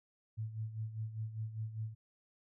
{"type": "tone with tremolo", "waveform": "sine", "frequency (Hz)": 110, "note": "A2", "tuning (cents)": 0, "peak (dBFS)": -35, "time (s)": [0.37, 1.95], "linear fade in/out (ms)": 20, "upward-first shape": "sine", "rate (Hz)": 5, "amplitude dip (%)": 70, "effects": []}